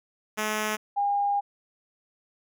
5% pulse / sine tone pair in turn, 214.3 / 809.1 Hz, A3 / G#5, -45 / -45 cents, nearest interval octave + major seventh, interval 2300 cents, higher second, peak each -15 / -22 dBFS, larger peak first, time 0.37-0.77 / 0.96-1.41 s, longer second, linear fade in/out 20 ms, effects none

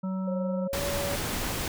harmonic tone, 188.4 Hz, F#3, 32 cents sharp, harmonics 1 / 3 / 5 / 7, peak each -28 / -41 / -45 / -45 dBFS, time 0.03-0.68 s, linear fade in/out 10 ms
sine tone with pitch glide, 542 to 567.6 Hz, C#5 to C#5, -39 to +41 cents, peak -31 dBFS, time 0.27-1.16 s, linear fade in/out 10 ms, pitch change +80 cents, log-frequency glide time 0.65-0.82 s
pink noise, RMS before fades -31 dBFS, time 0.73-1.68 s, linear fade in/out 2 ms
effects none

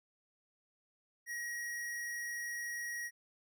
square tone, 1897 Hz, A#6, 30 cents sharp, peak -39 dBFS, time 1.26-3.11 s, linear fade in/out 50 ms, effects none

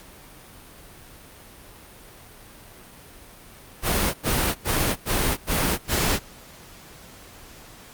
pink noise bursts, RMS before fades -22 dBFS, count 6, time 3.82-6.195 s, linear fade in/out 50 ms, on 320 ms, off 91 ms, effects pink hiss -46 dBFS RMS until 7.93 s + Opus 48 kbps

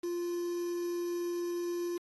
triangle tone with quantisation, 348.1 Hz, F4, 6 cents flat, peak -30 dBFS, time 0.03-1.98 s, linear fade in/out 10 ms, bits 8, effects AAC 32 kbps

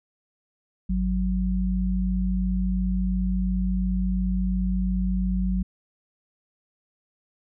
sine tone pair together, 51.42 / 185.7 Hz, G#1 / F#3, -17 / +7 cents, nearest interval octave + minor seventh, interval 2224 cents, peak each -24 / -24 dBFS, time 0.89-5.63 s, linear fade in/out 10 ms, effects none

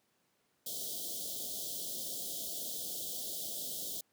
white band-stop noise, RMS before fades -40 dBFS, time 0.66-4.01 s, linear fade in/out 5 ms, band 720 to 3100 Hz, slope 96 dB/octave, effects pink hiss -75 dBFS RMS until 4.12 s + high-pass 150 Hz 12 dB/octave

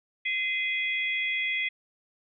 sine tone cluster, 2058 / 2492 / 3337 Hz, C7 / D#7 / G#7, -29 / +2 / +8 cents, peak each -28 / -31 / -35 dBFS, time 0.25-1.69 s, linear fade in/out 10 ms, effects none

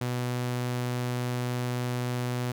sawtooth tone, 123.47 Hz, B2, in tune, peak -24 dBFS, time 0.01-2.52 s, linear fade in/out 5 ms, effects none

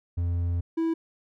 triangle tone pair in turn, 86.5 / 327.6 Hz, F2 / E4, -16 / -11 cents, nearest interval octave + major seventh, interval 2305 cents, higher second, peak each -22 / -21 dBFS, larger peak second, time 0.17-0.61 / 0.77-0.94 s, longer first, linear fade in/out 10 ms, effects none

